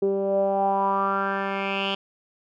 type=tone with low-pass filter sweep; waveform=10% pulse; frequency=196 Hz; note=G3; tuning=in tune; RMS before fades=-24 dBFS; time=0.02-1.95 s; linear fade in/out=5 ms; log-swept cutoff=400 to 3200 Hz; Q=5.5; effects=none